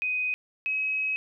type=tone pair in turn; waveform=sine; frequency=2503 / 2550 Hz; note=D#7 / D#7; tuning=+10 / +42 cents; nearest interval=unison; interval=32 cents; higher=second; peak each=-25 dBFS; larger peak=neither; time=0.02-0.34 / 0.66-1.16 s; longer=second; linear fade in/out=0 ms; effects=none